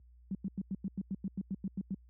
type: tone bursts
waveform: sine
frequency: 192.5 Hz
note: G3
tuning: 31 cents flat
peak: -32 dBFS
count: 13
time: 0.31-1.945 s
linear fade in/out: 2 ms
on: 39 ms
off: 94 ms
effects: added 60 Hz sine -47 dBFS peak until 2.09 s + high-pass 100 Hz 12 dB/octave